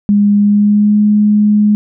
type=tone with pitch glide; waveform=sine; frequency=204.5 to 209.3 Hz; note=G#3 to G#3; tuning=-26 to +14 cents; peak=-6 dBFS; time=0.09-1.75 s; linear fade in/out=0 ms; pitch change=+40 cents; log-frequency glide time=0.37-0.98 s; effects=none

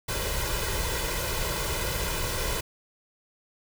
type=noise with comb filter; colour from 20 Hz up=pink; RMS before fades=-29 dBFS; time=0.08-2.61 s; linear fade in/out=10 ms; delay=2 ms; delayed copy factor=+0.7; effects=none

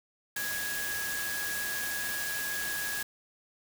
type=tone in noise; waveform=sine; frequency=1661.2 Hz; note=G#6; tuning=in tune; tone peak=-34 dBFS; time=0.36-3.03 s; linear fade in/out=5 ms; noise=white; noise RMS=-36 dBFS; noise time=0.36-3.03 s; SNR=-1 dB; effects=none

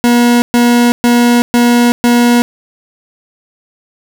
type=tone bursts; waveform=40% pulse; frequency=240.1 Hz; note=B3; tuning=49 cents flat; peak=-5 dBFS; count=5; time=0.04-2.42 s; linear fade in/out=0 ms; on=380 ms; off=120 ms; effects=none

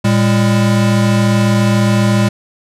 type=tone pair together; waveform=square; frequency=114.05 / 201.5 Hz; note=A#2 / G3; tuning=-37 / +48 cents; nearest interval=minor seventh; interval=985 cents; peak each=-13 dBFS; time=0.04-2.29 s; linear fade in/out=10 ms; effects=low-pass 10000 Hz 12 dB/octave

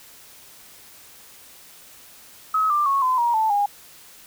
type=tone with pitch steps; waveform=sine; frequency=1279 / 1186.5 / 1100.6 / 1021 / 947.2 / 878.6 / 815.1 Hz; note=D#6 / D6 / C#6 / C6 / A#5 / A5 / G#5; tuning=+47 / +17 / -13 / -43 / +27 / -3 / -33 cents; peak=-17 dBFS; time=2.54-3.66 s; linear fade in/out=5 ms; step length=160 ms; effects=white hiss -47 dBFS RMS until 4.26 s

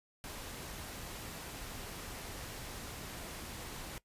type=noise; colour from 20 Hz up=pink; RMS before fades=-45 dBFS; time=0.24-3.98 s; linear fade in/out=0 ms; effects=noise-tail reverb RT60 0.1 s tail -19 dB re dry + resampled to 32000 Hz

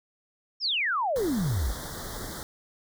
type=exponential sweep; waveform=sine; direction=down; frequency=5588 to 46.56 Hz; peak=-24 dBFS; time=0.6-1.74 s; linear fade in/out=50 ms
type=band-stop noise; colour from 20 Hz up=pink; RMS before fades=-37 dBFS; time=1.16-2.43 s; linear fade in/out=0 ms; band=2000 to 3300 Hz; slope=96 dB/octave
effects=none

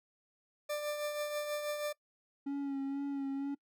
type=tone with tremolo; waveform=40% pulse; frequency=593 Hz; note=D5; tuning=17 cents sharp; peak=-32 dBFS; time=0.69-1.93 s; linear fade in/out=10 ms; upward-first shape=triangle; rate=6.2 Hz; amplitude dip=50%
type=tone with vibrato; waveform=triangle; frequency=277.2 Hz; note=C#4; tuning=in tune; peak=-32 dBFS; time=2.46-3.55 s; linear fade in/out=10 ms; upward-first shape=sine; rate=2.1 Hz; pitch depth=28 cents each way
effects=noise-tail reverb RT60 0.1 s tail -23 dB re dry

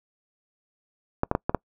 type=clicks; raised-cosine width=1 ms; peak=-8 dBFS; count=5; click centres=1.234 / 1.314 / 1.351 / 1.495 / 1.547 s; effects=noise-tail reverb RT60 0.1 s tail -26 dB re dry

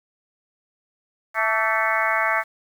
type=harmonic tone with a mistuned harmonic; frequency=220.2 Hz; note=A3; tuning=2 cents sharp; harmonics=3 / 4 / 5 / 6 / 7 / 8 / 9 / 10; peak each=-27 / -27 / -27 / -27 / -27 / -27 / -27 / -27 dBFS; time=1.34-2.44 s; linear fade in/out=50 ms; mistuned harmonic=5; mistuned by=+53 cents; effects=8-bit

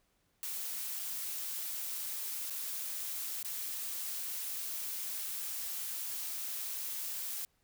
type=noise with dropouts; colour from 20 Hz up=blue; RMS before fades=-39 dBFS; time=0.43-7.45 s; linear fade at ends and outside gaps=0 ms; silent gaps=0.993-0.997 / 2.499-2.506 / 3.428-3.447 s; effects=pink hiss -75 dBFS RMS until 7.63 s

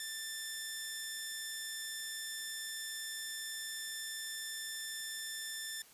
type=tone; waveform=10% pulse; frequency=1774 Hz; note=A6; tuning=14 cents sharp; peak=-31 dBFS; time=0-5.82 s; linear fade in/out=2 ms; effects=white hiss -60 dBFS RMS until 5.93 s + resampled to 32000 Hz

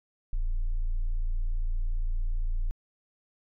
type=tone; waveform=sine; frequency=28.77 Hz; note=A#0; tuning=22 cents flat; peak=-22 dBFS; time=0.33-2.71 s; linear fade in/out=0 ms; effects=tanh soft clip ceiling -24 dBFS

